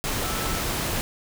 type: tone in noise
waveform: sine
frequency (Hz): 1318.5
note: E6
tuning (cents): 0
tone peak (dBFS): -35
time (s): 0.24-0.61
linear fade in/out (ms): 0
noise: pink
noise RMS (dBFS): -27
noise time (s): 0.04-1.01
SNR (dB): -11
effects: none